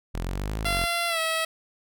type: exponential two-way sweep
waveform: sawtooth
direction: up then down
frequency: 41.2 to 55 to 41.2 Hz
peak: -24 dBFS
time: 0.14-0.86 s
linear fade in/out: 10 ms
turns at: 0.59 s
type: tone with pitch glide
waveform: 10% pulse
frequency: 686 to 647.5 Hz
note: F5 to E5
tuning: -31 to -31 cents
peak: -16 dBFS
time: 0.65-1.45 s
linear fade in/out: 5 ms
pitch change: -100 cents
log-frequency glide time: 1.08-1.19 s
effects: none